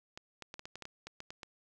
clicks, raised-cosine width 0.2 ms, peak -27 dBFS, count 12, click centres 0.175 / 0.423 / 0.541 / 0.594 / 0.655 / 0.756 / 0.823 / 0.854 / 1.07 / 1.204 / 1.305 / 1.432 s, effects none

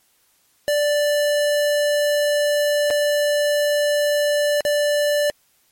square tone with dropouts, 587 Hz, D5, 1 cent flat, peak -17 dBFS, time 0.68-5.3 s, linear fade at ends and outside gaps 0 ms, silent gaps 2.903-2.908 / 4.607-4.651 s, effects white hiss -61 dBFS RMS until 5.71 s + MP3 64 kbps

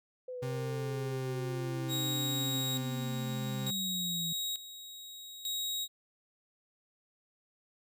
sine exponential sweep, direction down, 511 to 164.81 Hz, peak -38 dBFS, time 0.28-4.33 s, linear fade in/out 5 ms
40% pulse tone, 130.81 Hz, C3, in tune, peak -34 dBFS, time 0.42-3.71 s, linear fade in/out 10 ms
sawtooth tone with tremolo, 3800 Hz, A#7, 33 cents sharp, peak -30 dBFS, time 1.88-5.88 s, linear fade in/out 50 ms, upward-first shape square, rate 0.56 Hz, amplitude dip 75%
effects none

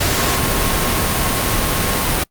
sine tone in noise, 1081 Hz, C#6, 44 cents flat, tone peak -27 dBFS, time 0.15-2.04 s, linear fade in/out 10 ms, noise pink, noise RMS -17 dBFS, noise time 0-2.24 s, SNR -13 dB, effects noise-tail reverb RT60 0.1 s tail -24 dB re dry + Opus 48 kbps

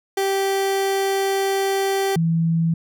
30% pulse / sine tone pair in turn, 390 / 164.92 Hz, G4 / E3, -9 / +1 cents, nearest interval octave + minor third, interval 1490 cents, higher first, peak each -16 dBFS, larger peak neither, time 0.17-2.16 / 2.16-2.74 s, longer first, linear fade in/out 5 ms, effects none

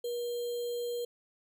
sine tone with sample-and-hold, 478.9 Hz, A#4, 47 cents sharp, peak -32 dBFS, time 0.04-1.05 s, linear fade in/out 5 ms, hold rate 3675 Hz, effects none

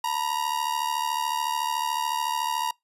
45% pulse ring-modulated tone, 943 Hz, A#5, 20 cents sharp, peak -22 dBFS, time 0.04-2.71 s, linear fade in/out 0 ms, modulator 36.9 Hz, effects noise-tail reverb RT60 0.2 s tail -26 dB re dry + resampled to 32000 Hz

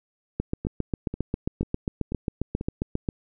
two click trains, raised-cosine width 3 ms, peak -18 / -12 dBFS, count 5 / 21, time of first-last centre 0.65-2.611 / 0.4-3.088 s, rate 2.04 / 7.44 Hz, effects none

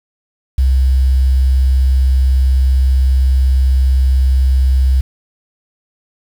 sine tone with quantisation, 65.41 Hz, C2, in tune, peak -8 dBFS, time 0.58-5.01 s, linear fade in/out 5 ms, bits 6, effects none

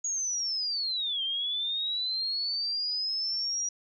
sine linear two-way sweep, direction down then up, 6740 to 3136 to 5770 Hz, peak -28 dBFS, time 0.04-3.69 s, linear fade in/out 5 ms, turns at 1.23 s, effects none

